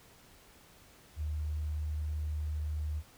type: tone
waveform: sine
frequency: 76.1 Hz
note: D#2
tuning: 38 cents flat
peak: -32 dBFS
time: 1.16-3.03 s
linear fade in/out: 50 ms
effects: pink hiss -59 dBFS RMS until 3.17 s